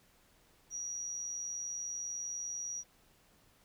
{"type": "tone with amplitude modulation", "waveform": "sine", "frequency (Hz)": 5770, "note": "F#8", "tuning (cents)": -44, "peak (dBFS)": -35, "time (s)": [0.7, 2.84], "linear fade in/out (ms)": 50, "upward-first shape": "sine", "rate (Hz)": 80, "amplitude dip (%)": 50, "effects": ["pink hiss -67 dBFS RMS until 3.64 s"]}